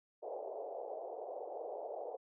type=band-pass noise; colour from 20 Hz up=pink; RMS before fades=-44 dBFS; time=0.22-2.17 s; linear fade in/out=20 ms; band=430 to 760 Hz; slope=48 dB/octave; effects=none

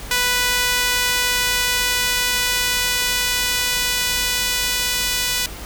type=tone with high-pass filter sweep; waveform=sawtooth; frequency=493.9 Hz; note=B4; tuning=in tune; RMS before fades=-20 dBFS; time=0.11-5.46 s; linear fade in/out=2 ms; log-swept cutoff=1700 to 2900 Hz; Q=0.76; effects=added 50 Hz sine -35 dBFS peak until 5.65 s + pink hiss -35 dBFS RMS until 5.65 s

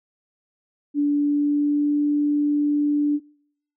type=tone with pitch glide; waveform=sine; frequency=290 to 293 Hz; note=D4 to D4; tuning=-22 to -4 cents; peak=-17 dBFS; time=0.94-3.2 s; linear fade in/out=50 ms; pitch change=+18 cents; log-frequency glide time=1.13-2.02 s; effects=noise-tail reverb RT60 0.7 s tail -26 dB re dry

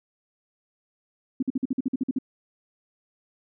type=tone bursts; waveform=sine; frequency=260.9 Hz; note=C4; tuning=5 cents flat; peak=-21 dBFS; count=11; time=1.4-2.187 s; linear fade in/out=5 ms; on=27 ms; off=49 ms; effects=none

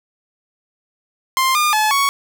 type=tone with pitch steps; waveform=sawtooth; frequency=1051 / 1210 / 859 / 1114 Hz; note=C6 / D#6 / A5 / C#6; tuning=+7 / -49 / -42 / +8 cents; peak=-10 dBFS; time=1.37-2.09 s; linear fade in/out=0 ms; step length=180 ms; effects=none

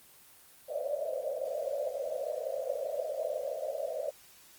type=band-pass noise; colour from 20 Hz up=pink; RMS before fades=-35 dBFS; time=0.68-4.11 s; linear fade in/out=20 ms; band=510 to 650 Hz; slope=96 dB/octave; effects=white hiss -57 dBFS RMS until 4.58 s + Opus 24 kbps

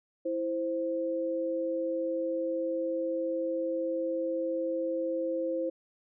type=tone pair together; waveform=sine; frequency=329.6 / 523.2 Hz; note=E4 / C5; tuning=0 / 0 cents; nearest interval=minor sixth; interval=800 cents; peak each=-33 / -30 dBFS; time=0.25-5.7 s; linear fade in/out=10 ms; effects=none

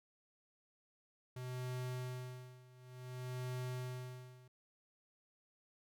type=tone with tremolo; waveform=square; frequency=126.3 Hz; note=B2; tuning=39 cents sharp; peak=-40 dBFS; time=1.36-4.48 s; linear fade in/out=5 ms; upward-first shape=sine; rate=0.56 Hz; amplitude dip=90%; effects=none

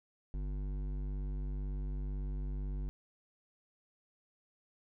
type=tone with hard clipping; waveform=sine; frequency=49 Hz; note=G1; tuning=in tune; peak=-37 dBFS; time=0.34-2.89 s; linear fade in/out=0 ms; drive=12 dB; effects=none

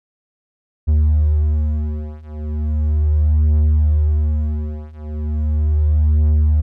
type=beating tone pair; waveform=triangle; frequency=75.6 / 75.97 Hz; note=D#2 / D#2; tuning=-49 / -41 cents; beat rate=0.37 Hz; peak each=-15 / -14 dBFS; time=0.87-6.62 s; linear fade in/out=20 ms; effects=none

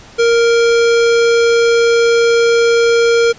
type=tone; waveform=square; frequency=466.1 Hz; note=A#4; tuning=in tune; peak=-9 dBFS; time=0.18-3.33 s; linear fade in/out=20 ms; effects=pink hiss -39 dBFS RMS until 3.38 s + resampled to 16000 Hz

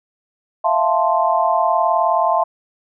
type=chord; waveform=sine; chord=F major seventh; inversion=third; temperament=equal; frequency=659.3 / 698.5 / 880 / 1046.5 Hz; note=E5 / F5 / A5 / C6; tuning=0 / 0 / 0 / 0 cents; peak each=-19 dBFS; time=0.64-2.44 s; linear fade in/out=10 ms; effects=none

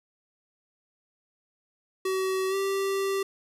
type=tone with pitch glide; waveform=square; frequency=378.7 to 390.7 Hz; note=F#4 to G4; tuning=+40 to -6 cents; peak=-26 dBFS; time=2.05-3.23 s; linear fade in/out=5 ms; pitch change=+54 cents; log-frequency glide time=2.49-2.55 s; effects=resampled to 32000 Hz + 11-bit

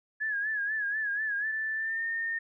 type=tone with vibrato; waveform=sine; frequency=1689 Hz; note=G#6; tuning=29 cents sharp; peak=-28 dBFS; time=0.2-1.53 s; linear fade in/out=20 ms; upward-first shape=sine; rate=4.1 Hz; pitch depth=79 cents each way
type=tone with pitch glide; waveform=sine; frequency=1760 to 1825.2 Hz; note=A6 to A#6; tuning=0 to -37 cents; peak=-29 dBFS; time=1.52-2.39 s; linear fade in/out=10 ms; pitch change=+63 cents; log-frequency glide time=1.75-2.04 s
effects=none

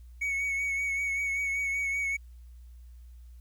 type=tone with vibrato; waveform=triangle; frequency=2226 Hz; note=C#7; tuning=7 cents sharp; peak=-26 dBFS; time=0.21-2.17 s; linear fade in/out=10 ms; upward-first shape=triangle; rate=5.2 Hz; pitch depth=34 cents each way; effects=added 60 Hz sine -46 dBFS peak until 3.4 s + white hiss -71 dBFS RMS until 3.4 s

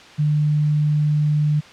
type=tone; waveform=sine; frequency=150 Hz; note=D3; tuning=37 cents sharp; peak=-15 dBFS; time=0.18-1.61 s; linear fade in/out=20 ms; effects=white hiss -43 dBFS RMS until 1.72 s + low-pass 4000 Hz 12 dB/octave

